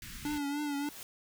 pink band-stop noise, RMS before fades -45 dBFS, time 0.02-0.38 s, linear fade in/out 2 ms, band 240 to 1500 Hz, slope 24 dB/octave
square tone with vibrato, 289.5 Hz, D4, 25 cents flat, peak -33 dBFS, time 0.25-0.89 s, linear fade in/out 2 ms, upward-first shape triangle, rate 3.4 Hz, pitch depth 60 cents each way
white noise with exponential growth, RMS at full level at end -44 dBFS, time 0.38-1.03 s, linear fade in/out 0 ms, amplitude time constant 140 ms
effects none

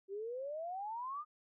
sine exponential sweep, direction up, 380 to 1244.5 Hz, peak -39 dBFS, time 0.08-1.25 s, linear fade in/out 50 ms, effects none

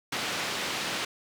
white band-pass noise, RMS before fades -32 dBFS, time 0.12-1.05 s, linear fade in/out 5 ms, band 130 to 3900 Hz, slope 12 dB/octave, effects none

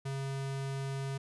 square tone, 136.3 Hz, C#3, 29 cents flat, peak -35 dBFS, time 0.05-1.18 s, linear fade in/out 10 ms, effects resampled to 24000 Hz

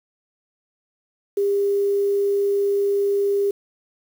sine tone with quantisation, 401.5 Hz, G4, 41 cents sharp, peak -17 dBFS, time 1.37-3.51 s, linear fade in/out 5 ms, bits 7, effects none

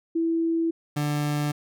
sine / 30% pulse tone pair in turn, 330 / 147.51 Hz, E4 / D3, +2 / +8 cents, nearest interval octave + major second, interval 1394 cents, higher first, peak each -21 dBFS, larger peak neither, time 0.15-0.71 / 0.96-1.52 s, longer neither, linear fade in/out 10 ms, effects none

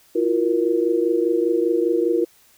sine tone cluster, 333.1 / 358.1 / 471.5 Hz, E4 / F4 / A#4, +18 / +43 / +20 cents, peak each -21 dBFS, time 0.15-2.25 s, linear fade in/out 10 ms, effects white hiss -55 dBFS RMS until 2.57 s

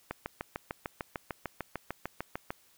click train, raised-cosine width 0.5 ms, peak -19 dBFS, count 17, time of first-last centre 0.11-2.505 s, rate 6.68 Hz, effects white hiss -64 dBFS RMS until 2.77 s

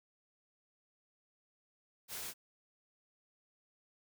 white noise, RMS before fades -43 dBFS, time 2.08-2.34 s, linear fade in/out 50 ms, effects none

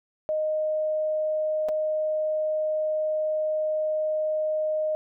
sine tone with dropouts, 619 Hz, D#5, 9 cents flat, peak -23 dBFS, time 0.29-4.95 s, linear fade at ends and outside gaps 0 ms, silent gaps 1.686-1.69 s, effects none

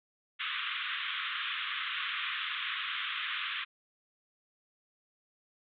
white band-pass noise, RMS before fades -36 dBFS, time 0.39-3.65 s, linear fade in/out 20 ms, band 1100 to 3600 Hz, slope 96 dB/octave, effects none

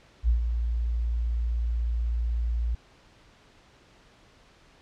sine tone with ADSR envelope, 58 Hz, A#1, 8 cents flat, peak -17 dBFS, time 0.23-2.75 s, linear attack 55 ms, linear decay 110 ms, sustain -7 dB, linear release 5 ms, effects pink hiss -57 dBFS RMS until 4.81 s + low-pass 5000 Hz 12 dB/octave

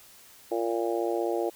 harmonic tone, 115.6 Hz, A#2, 14 cents flat, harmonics 3 / 4 / 5 / 6 / 7, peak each -29 / -31 / -33 / -35 / -36 dBFS, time 0.51-1.5 s, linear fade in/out 10 ms, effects white hiss -53 dBFS RMS until 1.55 s

